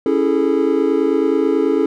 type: chord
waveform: triangle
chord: A major seventh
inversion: first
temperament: equal with one note detuned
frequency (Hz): 277.2 / 329.6 / 410.8 / 440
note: C#4 / E4 / G#4 / A4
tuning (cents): 0 / 0 / -19 / 0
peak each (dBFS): -17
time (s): 0.06-1.86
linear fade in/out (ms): 2
effects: none